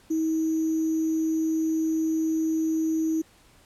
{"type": "tone with sample-and-hold", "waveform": "sine", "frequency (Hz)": 319.3, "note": "D#4", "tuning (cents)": 45, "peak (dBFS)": -22, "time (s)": [0.1, 3.22], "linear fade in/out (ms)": 10, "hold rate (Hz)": 6300, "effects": ["pink hiss -57 dBFS RMS until 3.65 s", "low-pass 12000 Hz 12 dB/octave"]}